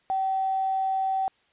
sine tone with quantisation, 767 Hz, G5, 38 cents flat, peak -23 dBFS, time 0.1-1.28 s, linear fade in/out 0 ms, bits 8, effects white hiss -65 dBFS RMS until 1.52 s + resampled to 8000 Hz

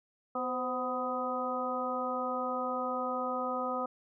harmonic tone with a mistuned harmonic, 250.3 Hz, B3, 23 cents sharp, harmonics 1 / 2 / 3 / 4 / 5, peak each -39 / -36 / -38 / -41 / -35 dBFS, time 0.35-3.86 s, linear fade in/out 5 ms, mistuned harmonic 2, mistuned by +49 cents, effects none

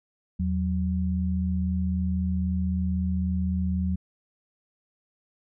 sine tone pair together, 81.18 / 185 Hz, E2 / F#3, -26 / 0 cents, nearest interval octave + major second, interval 1426 cents, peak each -26 dBFS, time 0.39-3.96 s, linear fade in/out 10 ms, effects none

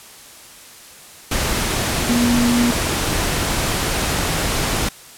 sine tone in noise, 240 Hz, B3, 49 cents flat, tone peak -14 dBFS, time 2.09-2.71 s, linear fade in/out 5 ms, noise pink, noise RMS -20 dBFS, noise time 1.31-4.89 s, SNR +3 dB, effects white hiss -41 dBFS RMS until 5.17 s + low-pass 12000 Hz 12 dB/octave

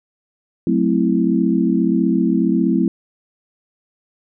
sine chord, F# half-diminished seventh, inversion none, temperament equal, 185 / 220 / 261.6 / 329.6 Hz, F#3 / A3 / C4 / E4, 0 / 0 / 0 / 0 cents, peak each -19 dBFS, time 0.67-2.88 s, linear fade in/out 2 ms, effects none

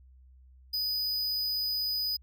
square tone, 4978 Hz, D#8, in tune, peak -29 dBFS, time 0.73-2.17 s, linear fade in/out 10 ms, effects added 64 Hz sine -53 dBFS peak until 2.22 s

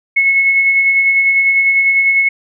sine tone with tremolo, 2189 Hz, C#7, 22 cents flat, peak -7 dBFS, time 0.16-2.29 s, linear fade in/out 10 ms, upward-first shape sine, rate 10 Hz, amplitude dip 35%, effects none

